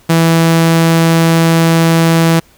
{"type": "tone", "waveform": "sawtooth", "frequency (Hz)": 164.81, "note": "E3", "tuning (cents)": 0, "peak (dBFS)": -3, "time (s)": [0.09, 2.4], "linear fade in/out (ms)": 10, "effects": ["pink hiss -47 dBFS RMS until 2.57 s"]}